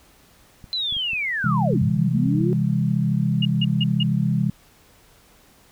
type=clicks; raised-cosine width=5 ms; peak=-28 dBFS; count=12; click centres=0.642 / 0.925 / 0.967 / 1.133 / 1.738 / 1.818 / 1.896 / 1.972 / 2.154 / 2.264 / 2.351 / 2.409 s
type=linear two-way sweep; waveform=sine; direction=down then up; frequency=4093 to 85.9 to 371.7 Hz; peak=-22 dBFS; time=0.73-2.53 s; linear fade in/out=0 ms; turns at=1.82 s
type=chord; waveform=sine; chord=C augmented; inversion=none; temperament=equal with one note detuned; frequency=130.81 / 164.81 / 202.8 Hz; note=C3 / E3 / G#3; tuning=0 / 0 / -41 cents; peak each=-22 / -22 / -23 dBFS; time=1.44-4.5 s; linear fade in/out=5 ms
type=tone bursts; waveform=sine; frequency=2853 Hz; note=F7; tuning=36 cents sharp; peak=-21 dBFS; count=4; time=3.42-4.032 s; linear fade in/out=5 ms; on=33 ms; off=160 ms
effects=pink hiss -54 dBFS RMS until 5.71 s